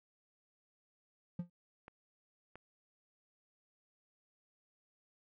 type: tone with exponential decay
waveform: triangle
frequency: 174.61 Hz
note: F3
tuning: in tune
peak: -31 dBFS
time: 1.39-1.5 s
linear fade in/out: 5 ms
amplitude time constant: 22 ms
type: clicks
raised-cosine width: 0.5 ms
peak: -36 dBFS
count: 2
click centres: 1.881 / 2.556 s
effects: none